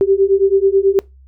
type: beating tone pair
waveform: sine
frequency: 385.9 / 395.1 Hz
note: G4 / G4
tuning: -27 / +14 cents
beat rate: 9.2 Hz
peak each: -13 dBFS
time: 0.01-0.99 s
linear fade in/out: 0 ms
effects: noise-tail reverb RT60 0.2 s tail -23 dB re dry + added 66 Hz sine -41 dBFS peak until 1.27 s